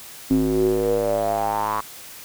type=tone with band-pass filter sweep; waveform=square; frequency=52.9 Hz; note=G#1; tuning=33 cents sharp; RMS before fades=-21 dBFS; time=0.3-1.81 s; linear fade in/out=10 ms; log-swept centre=270 to 1100 Hz; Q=6.9; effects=white hiss -40 dBFS RMS until 2.24 s